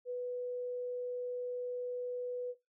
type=tone; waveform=sine; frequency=493.9 Hz; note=B4; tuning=in tune; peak=-35 dBFS; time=0.05-2.55 s; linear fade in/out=50 ms; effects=noise-tail reverb RT60 0.2 s tail -17 dB re dry